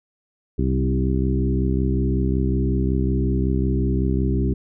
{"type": "harmonic tone with a mistuned harmonic", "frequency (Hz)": 65.41, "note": "C2", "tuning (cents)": 0, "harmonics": [1, 2, 3, 4, 5, 6], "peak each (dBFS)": [-21, -24, -26, -27, -28, -29], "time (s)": [0.58, 4.54], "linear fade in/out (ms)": 10, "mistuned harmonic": 3, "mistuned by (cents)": -15, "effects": []}